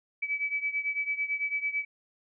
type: beating tone pair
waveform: sine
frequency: 2291 / 2300 Hz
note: D7 / D7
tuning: -44 / -37 cents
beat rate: 9 Hz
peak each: -30 / -33 dBFS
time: 0.22-1.85 s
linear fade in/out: 10 ms
effects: none